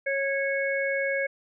harmonic tone, 550 Hz, C#5, 14 cents flat, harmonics 1 / 3 / 4, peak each -27 / -30 / -30 dBFS, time 0.06-1.27 s, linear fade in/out 10 ms, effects none

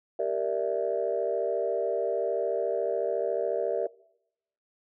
sine chord, E half-diminished seventh, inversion first, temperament equal with one note detuned, 392 / 466.2 / 587.3 / 661.2 Hz, G4 / Bb4 / D5 / E5, 0 / 0 / 0 / +5 cents, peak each -32 / -30 / -30 / -30 dBFS, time 0.19-3.87 s, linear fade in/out 5 ms, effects noise-tail reverb RT60 0.8 s tail -22 dB re dry + tanh soft clip ceiling -16 dBFS

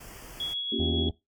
pink band-stop noise, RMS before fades -45 dBFS, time 0-0.54 s, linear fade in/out 10 ms, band 3300 to 4600 Hz, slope 96 dB/octave
sine tone with tremolo, 3344 Hz, G#7, 11 cents sharp, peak -28 dBFS, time 0.4-1.09 s, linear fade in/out 2 ms, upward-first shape triangle, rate 7.2 Hz, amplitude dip 35%
sine chord, G half-diminished seventh, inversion first, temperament equal, 233.1 / 277.2 / 349.2 / 392 Hz, Bb3 / Db4 / F4 / G4, 0 / 0 / 0 / 0 cents, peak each -31 / -33 / -34 / -34 dBFS, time 0.72-1.09 s, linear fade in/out 5 ms
harmonic tone, 81.5 Hz, E2, 19 cents flat, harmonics 1 / 2 / 3 / 4 / 5 / 6 / 7 / 8 / 9 / 10, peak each -28 / -39 / -43 / -42 / -43 / -53 / -51 / -48 / -48 / -53 dBFS, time 0.79-1.11 s, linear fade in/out 5 ms
effects noise-tail reverb RT60 0.2 s tail -20 dB re dry + MP3 96 kbps

